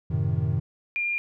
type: chord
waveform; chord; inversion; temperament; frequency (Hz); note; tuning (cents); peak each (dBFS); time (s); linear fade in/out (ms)
triangle; F# diminished seventh; none; equal; 92.5 / 110 / 130.81 / 155.56; F#2 / A2 / C3 / Eb3; 0 / 0 / 0 / 0; -26; 0.1-0.6; 10
type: tone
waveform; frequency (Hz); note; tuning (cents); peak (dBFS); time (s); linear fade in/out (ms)
sine; 2402; D7; +38; -24; 0.96-1.18; 0
effects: none